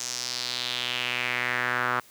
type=tone with band-pass filter sweep; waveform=sawtooth; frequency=123.47 Hz; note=B2; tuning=in tune; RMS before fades=-29 dBFS; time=0-2 s; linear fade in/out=5 ms; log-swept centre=6400 to 1300 Hz; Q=3.1; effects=white hiss -54 dBFS RMS until 2.1 s + high-pass 60 Hz 12 dB/octave